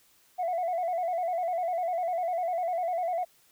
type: tone with vibrato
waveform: sine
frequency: 698.5 Hz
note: F5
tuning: in tune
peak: -25 dBFS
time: 0.38-3.25 s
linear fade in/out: 20 ms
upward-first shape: square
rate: 10 Hz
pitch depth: 74 cents each way
effects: tanh soft clip ceiling -24 dBFS + white hiss -63 dBFS RMS until 3.51 s